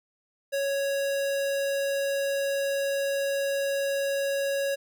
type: tone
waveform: square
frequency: 554.4 Hz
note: C#5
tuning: in tune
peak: -26 dBFS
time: 0.52-4.76 s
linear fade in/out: 20 ms
effects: none